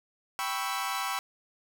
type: chord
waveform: sawtooth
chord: C# half-diminished seventh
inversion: second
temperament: equal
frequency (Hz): 784 / 987.8 / 1108.7 / 1318.5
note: G5 / B5 / C#6 / E6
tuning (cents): 0 / 0 / 0 / 0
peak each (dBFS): -32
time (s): 0.39-1.19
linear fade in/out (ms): 0
effects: none